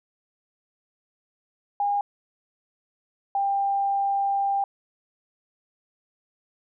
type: tone pair in turn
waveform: sine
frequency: 812 / 793.9 Hz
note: G#5 / G5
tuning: -39 / +22 cents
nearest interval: unison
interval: 39 cents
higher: first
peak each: -21 dBFS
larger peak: neither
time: 1.8-2.01 / 3.35-4.64 s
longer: second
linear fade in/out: 2 ms
effects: none